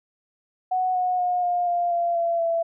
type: tone with pitch steps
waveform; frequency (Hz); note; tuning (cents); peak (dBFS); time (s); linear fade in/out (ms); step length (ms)
sine; 740 / 729.4 / 718.9 / 708.6 / 698.5 / 688.5 / 678.6 / 668.9; F#5 / F#5 / F5 / F5 / F5 / F5 / F5 / E5; 0 / -25 / +50 / +25 / 0 / -25 / -50 / +25; -20; 0.71-2.63; 10; 240
effects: none